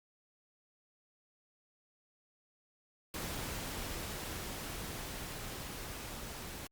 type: noise with level ramp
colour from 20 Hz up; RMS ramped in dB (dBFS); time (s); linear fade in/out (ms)
pink; -40 to -45; 3.14-6.67; 2
effects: Opus 48 kbps